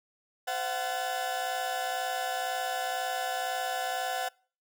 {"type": "tone cluster", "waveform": "35% pulse", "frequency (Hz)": [516, 687, 749, 1735], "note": ["C5", "F5", "F#5", "A6"], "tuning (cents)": [-24, -29, 21, -25], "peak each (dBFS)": [-38, -36, -30, -39], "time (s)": [0.47, 4.29], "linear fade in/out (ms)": 10, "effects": ["noise-tail reverb RT60 0.4 s tail -24 dB re dry"]}